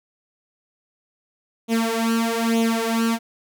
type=tone with flanger; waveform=sawtooth; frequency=228.1 Hz; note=A#3; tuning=37 cents flat; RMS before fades=-21 dBFS; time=1.68-3.19 s; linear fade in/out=50 ms; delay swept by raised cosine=0.3 to 3.7 ms; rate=1.1 Hz; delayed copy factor=+0.8; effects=none